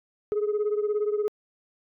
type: beating tone pair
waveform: sine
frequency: 415.3 / 432.3 Hz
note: G#4 / A4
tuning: 0 / -31 cents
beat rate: 17 Hz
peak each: -23 / -27 dBFS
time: 0.32-1.28 s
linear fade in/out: 0 ms
effects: tanh soft clip ceiling -20 dBFS